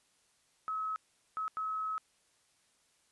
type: tone bursts at uneven times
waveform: sine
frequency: 1285 Hz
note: E6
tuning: 45 cents flat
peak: -33 dBFS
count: 3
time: 0.68-0.96 / 1.37-1.48 / 1.57-1.98 s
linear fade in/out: 0 ms
effects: white hiss -71 dBFS RMS until 3.11 s + resampled to 24000 Hz